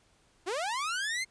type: linear sweep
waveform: sawtooth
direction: up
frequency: 325.2 to 2142 Hz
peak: -27 dBFS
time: 0.46-1.25 s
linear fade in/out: 20 ms
effects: pink hiss -66 dBFS RMS until 1.3 s + resampled to 22050 Hz